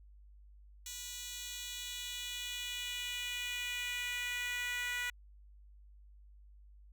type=tone with high-pass filter sweep; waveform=10% pulse; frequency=489 Hz; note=B4; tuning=17 cents flat; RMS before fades=-40 dBFS; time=0.86-5.1 s; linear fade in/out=2 ms; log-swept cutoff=4800 to 1800 Hz; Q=2.1; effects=added 50 Hz sine -55 dBFS peak until 6.92 s